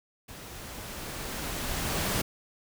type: noise with level ramp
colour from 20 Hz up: pink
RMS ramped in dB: -45 to -28 dBFS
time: 0.28-2.22 s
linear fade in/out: 10 ms
effects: none